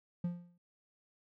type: tone with exponential decay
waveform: triangle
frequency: 174.61 Hz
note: F3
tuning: in tune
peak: -28 dBFS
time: 0.24-0.58 s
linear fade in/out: 5 ms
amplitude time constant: 72 ms
effects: none